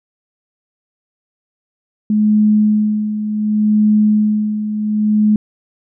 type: tone with tremolo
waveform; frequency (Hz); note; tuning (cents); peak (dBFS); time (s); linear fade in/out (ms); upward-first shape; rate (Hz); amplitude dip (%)
sine; 212.2; G#3; +38; -8; 2.1-5.36; 2; sine; 0.68; 65
effects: none